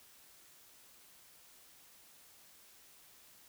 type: silence
effects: white hiss -61 dBFS RMS until 3.48 s